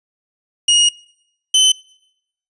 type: tone pair in turn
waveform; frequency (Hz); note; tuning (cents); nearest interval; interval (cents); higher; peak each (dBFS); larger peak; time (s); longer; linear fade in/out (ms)
sawtooth; 2875 / 3046; F7 / F#7; +50 / +50; minor second; 100; second; -6; neither; 0.68-0.89 / 1.54-1.72; first; 5
effects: noise-tail reverb RT60 0.8 s tail -25 dB re dry + resampled to 22050 Hz